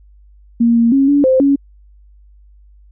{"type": "tone with pitch steps", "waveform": "sine", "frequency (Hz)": [233.8, 232.4, 273, 285.8, 521, 279.2], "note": ["A#3", "A#3", "C#4", "D4", "C5", "C#4"], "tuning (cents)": [5, -5, -26, -47, -7, 13], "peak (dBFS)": -8, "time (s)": [0.6, 1.56], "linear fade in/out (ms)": 10, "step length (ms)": 160, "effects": ["added 50 Hz sine -42 dBFS peak until 2.91 s"]}